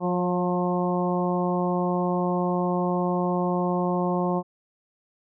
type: harmonic tone with a mistuned harmonic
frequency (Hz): 178.3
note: F3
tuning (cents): +36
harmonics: 1 / 2 / 3 / 4 / 5 / 6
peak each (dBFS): -25 / -28 / -30 / -31 / -32 / -33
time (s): 0-4.43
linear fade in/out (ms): 50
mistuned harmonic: 3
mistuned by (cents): +20
effects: none